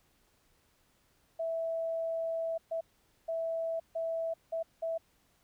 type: tone bursts at uneven times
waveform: sine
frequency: 657 Hz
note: E5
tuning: 6 cents flat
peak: -31 dBFS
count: 6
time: 1.39-2.58 / 2.71-2.81 / 3.28-3.8 / 3.95-4.34 / 4.52-4.63 / 4.82-4.98 s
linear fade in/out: 10 ms
effects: pink hiss -70 dBFS RMS until 5.43 s